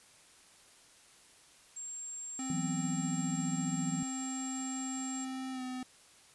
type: tone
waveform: sine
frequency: 7459 Hz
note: A#8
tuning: in tune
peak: -40 dBFS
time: 1.76-5.25 s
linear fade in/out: 10 ms
type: tone with pitch glide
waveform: square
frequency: 261.6 to 255 Hz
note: C4 to C4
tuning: 0 to -44 cents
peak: -38 dBFS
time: 2.39-5.83 s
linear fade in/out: 2 ms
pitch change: -44 cents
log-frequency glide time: 5.52-5.62 s
type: chord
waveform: sine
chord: E suspended second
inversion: none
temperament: equal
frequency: 164.81 / 185 / 246.9 Hz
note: E3 / F#3 / B3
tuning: 0 / 0 / 0 cents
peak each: -36 / -38 / -39 dBFS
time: 2.5-4.03 s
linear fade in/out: 2 ms
effects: white hiss -60 dBFS RMS until 6.34 s + resampled to 24000 Hz